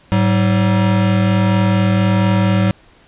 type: tone pair together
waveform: square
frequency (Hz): 105.71 / 190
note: G#2 / F#3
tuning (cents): +31 / +46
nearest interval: minor seventh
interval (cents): 1015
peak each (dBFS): -15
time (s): 0.12-2.71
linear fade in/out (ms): 0
effects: pink hiss -49 dBFS RMS until 3.07 s + resampled to 8000 Hz